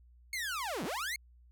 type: linear two-way sweep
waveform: sawtooth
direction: down then up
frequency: 2206 to 142.9 to 2206 Hz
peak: -31 dBFS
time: 0.33-1.16 s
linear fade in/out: 2 ms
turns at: 0.84 s
effects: added 60 Hz sine -57 dBFS peak until 1.51 s